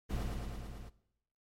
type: noise with echo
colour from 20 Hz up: brown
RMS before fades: -35 dBFS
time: 0.09-0.24 s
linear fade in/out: 20 ms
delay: 110 ms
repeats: 6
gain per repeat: -2 dB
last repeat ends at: 0.9 s
effects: noise-tail reverb RT60 0.8 s tail -19 dB re dry + MP3 64 kbps